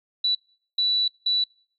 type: tone bursts at uneven times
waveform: sine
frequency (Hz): 3951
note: B7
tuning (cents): 0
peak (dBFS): -19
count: 3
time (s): 0.24-0.35 / 0.78-1.08 / 1.26-1.44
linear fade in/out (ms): 5
effects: noise-tail reverb RT60 0.5 s tail -26 dB re dry